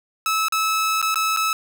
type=tone with dropouts; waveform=sawtooth; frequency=1300 Hz; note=E6; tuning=24 cents flat; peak=-15 dBFS; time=0.26-1.53 s; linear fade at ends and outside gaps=1 ms; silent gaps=0.484-0.523 / 1.016-1.026 / 1.144-1.157 / 1.364-1.371 s; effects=none